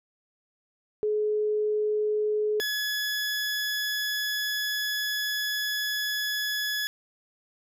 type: tone pair in turn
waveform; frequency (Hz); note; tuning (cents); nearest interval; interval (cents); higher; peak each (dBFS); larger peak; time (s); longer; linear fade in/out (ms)
sine / 20% pulse; 424.1 / 1696.4; G#4 / G#6; +36 / +36; 2 octaves; 2400; second; -23 / -22; second; 1.03-2.6 / 2.6-6.87; second; 0
effects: none